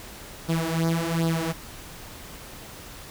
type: tone with flanger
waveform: sawtooth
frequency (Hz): 164.81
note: E3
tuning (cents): 0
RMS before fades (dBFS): -25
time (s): 0.48-1.53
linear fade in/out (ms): 20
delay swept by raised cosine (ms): 0.21 to 5.91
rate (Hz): 1.3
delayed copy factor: +0.8
effects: pink hiss -42 dBFS RMS until 3.1 s